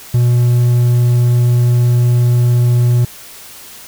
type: tone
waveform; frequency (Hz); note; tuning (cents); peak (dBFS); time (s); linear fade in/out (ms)
triangle; 121.4; B2; -29; -6; 0.14-3.05; 5
effects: white hiss -35 dBFS RMS until 3.87 s